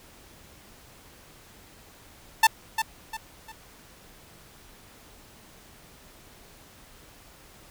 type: tone with echo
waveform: sawtooth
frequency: 888 Hz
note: A5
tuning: 16 cents sharp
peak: -10 dBFS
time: 2.43-2.47 s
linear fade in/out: 5 ms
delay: 350 ms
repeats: 3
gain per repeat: -9 dB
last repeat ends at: 3.52 s
effects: pink hiss -52 dBFS RMS until 7.7 s